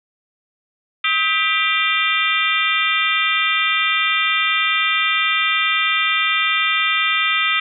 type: harmonic tone with a mistuned harmonic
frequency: 395.6 Hz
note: G4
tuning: 16 cents sharp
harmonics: 3 / 4 / 5 / 6 / 7 / 8 / 9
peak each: -22 / -29 / -22 / -20 / -25 / -25 / -24 dBFS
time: 1.04-7.6 s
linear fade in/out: 5 ms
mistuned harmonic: 3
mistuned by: +120 cents
effects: none